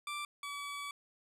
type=tone pair in turn; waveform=20% pulse; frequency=1174.7 / 1143.2 Hz; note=D6 / D6; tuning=0 / -47 cents; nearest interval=unison; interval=47 cents; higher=first; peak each=-33 / -35 dBFS; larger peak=first; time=0.07-0.25 / 0.43-0.91 s; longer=second; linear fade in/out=2 ms; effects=low-pass 12000 Hz 12 dB/octave

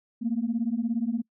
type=beating tone pair; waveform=sine; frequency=222.8 / 239.8 Hz; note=A3 / A#3; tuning=+22 / +49 cents; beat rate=17 Hz; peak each=-27 dBFS; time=0.21-1.22 s; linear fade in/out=20 ms; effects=noise-tail reverb RT60 0.1 s tail -25 dB re dry + tanh soft clip ceiling -17 dBFS

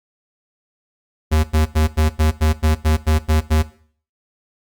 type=tone bursts; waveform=square; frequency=77.78 Hz; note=D#2; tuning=in tune; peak=-13 dBFS; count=11; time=1.31-3.63 s; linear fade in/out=20 ms; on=130 ms; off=89 ms; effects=noise-tail reverb RT60 0.5 s tail -17 dB re dry + Opus 48 kbps

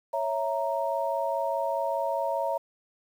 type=chord; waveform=sine; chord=A# diminished; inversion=first; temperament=equal; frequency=554.4 / 659.3 / 932.3 Hz; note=C#5 / E5 / A#5; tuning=0 / 0 / 0 cents; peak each=-30 dBFS; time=0.13-2.58 s; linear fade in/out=10 ms; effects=9-bit

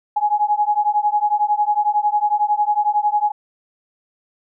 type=beating tone pair; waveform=sine; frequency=830.6 / 841.6 Hz; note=G#5 / G#5; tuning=0 / +23 cents; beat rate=11 Hz; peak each=-18 dBFS; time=0.16-3.32 s; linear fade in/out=10 ms; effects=none

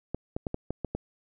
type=clicks; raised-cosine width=2 ms; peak=-17 dBFS; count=7; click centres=0.146 / 0.365 / 0.468 / 0.544 / 0.706 / 0.847 / 0.95 s; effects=none

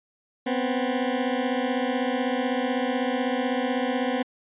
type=beating tone pair; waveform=20% pulse; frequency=246.9 / 262.9 Hz; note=B3 / C4; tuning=0 / +8 cents; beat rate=16 Hz; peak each=-21 / -22 dBFS; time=0.46-4.23 s; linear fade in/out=10 ms; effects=resampled to 8000 Hz

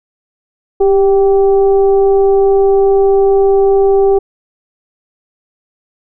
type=tone with frequency modulation; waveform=sine; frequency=394.2 Hz; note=G4; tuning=10 cents sharp; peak=-6 dBFS; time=0.8-4.19 s; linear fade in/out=10 ms; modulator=383 Hz; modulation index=0.53; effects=none

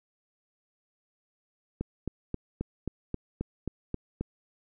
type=click train; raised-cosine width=3 ms; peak=-18 dBFS; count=10; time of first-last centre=1.81-4.21 s; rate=3.75 Hz; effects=none

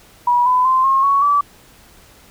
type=tone with pitch steps; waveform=sine; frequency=970 / 1004.2 / 1039.6 / 1076.3 / 1114.2 / 1153.5 Hz; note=B5 / B5 / C6 / C6 / C#6 / D6; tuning=-31 / +29 / -11 / +49 / +9 / -31 cents; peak=-11 dBFS; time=0.27-1.41 s; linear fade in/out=5 ms; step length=190 ms; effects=pink hiss -47 dBFS RMS until 2.3 s

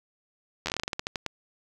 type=slowing click train; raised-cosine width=0.2 ms; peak=-12 dBFS; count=15; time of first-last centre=0.66-1.263 s; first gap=11 ms; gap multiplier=1.19; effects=none

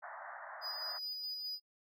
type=band-pass noise; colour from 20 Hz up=pink; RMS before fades=-48 dBFS; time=0.02-0.99 s; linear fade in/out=20 ms; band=600 to 1900 Hz; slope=96 dB/octave
type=tone with tremolo; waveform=triangle; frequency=4947 Hz; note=D#8; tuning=11 cents flat; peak=-37 dBFS; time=0.61-1.6 s; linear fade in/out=50 ms; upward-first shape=square; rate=4.8 Hz; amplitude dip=25%
effects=noise-tail reverb RT60 0.1 s tail -26 dB re dry

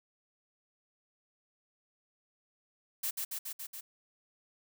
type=noise with echo; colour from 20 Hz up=blue; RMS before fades=-34 dBFS; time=3.03-3.11 s; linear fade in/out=10 ms; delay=140 ms; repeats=5; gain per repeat=-2 dB; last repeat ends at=3.81 s; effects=none

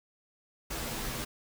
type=noise with comb filter; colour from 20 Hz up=pink; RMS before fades=-36 dBFS; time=0.7-1.25 s; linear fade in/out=10 ms; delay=11 ms; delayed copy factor=-0.95; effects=none

